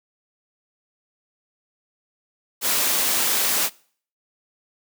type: noise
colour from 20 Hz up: white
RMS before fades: -21 dBFS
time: 2.61-3.7 s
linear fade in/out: 50 ms
effects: noise-tail reverb RT60 0.5 s tail -23 dB re dry + high-pass 200 Hz 12 dB/octave